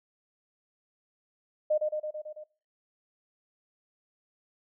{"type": "tone with echo", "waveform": "sine", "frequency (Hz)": 611, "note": "D#5", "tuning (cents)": -32, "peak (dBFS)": -22, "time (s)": [1.7, 1.78], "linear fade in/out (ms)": 10, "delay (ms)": 110, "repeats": 6, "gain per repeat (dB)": -3, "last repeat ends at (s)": 2.44, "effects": ["noise-tail reverb RT60 0.4 s tail -22 dB re dry"]}